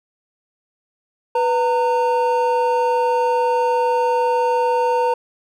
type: tone pair together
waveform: triangle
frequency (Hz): 493.9 / 916.9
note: B4 / A#5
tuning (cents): 0 / -29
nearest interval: major seventh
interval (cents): 1071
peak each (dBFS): -16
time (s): 1.35-5.14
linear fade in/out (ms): 5
effects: none